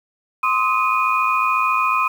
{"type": "tone cluster", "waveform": "sine", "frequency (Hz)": [1043, 1157, 1265, 2475], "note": ["C6", "D6", "D#6", "D#7"], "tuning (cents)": [-6, -26, 28, -10], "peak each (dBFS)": [-19, -26, -20, -22], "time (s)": [0.43, 2.08], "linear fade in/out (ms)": 5, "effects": ["7-bit"]}